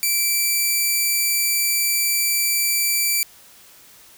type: tone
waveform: 5% pulse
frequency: 2332 Hz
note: D7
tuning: 13 cents flat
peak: -8 dBFS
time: 0.03-3.23 s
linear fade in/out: 0 ms
effects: white hiss -48 dBFS RMS until 4.17 s